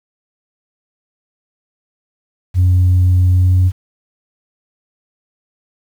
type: tone with pitch glide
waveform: sine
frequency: 90.7 to 91.6 Hz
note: F#2 to F#2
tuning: -34 to -17 cents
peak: -6 dBFS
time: 2.54-3.72 s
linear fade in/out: 50 ms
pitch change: +17 cents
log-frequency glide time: 3.29-3.57 s
effects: tanh soft clip ceiling -6 dBFS + 7-bit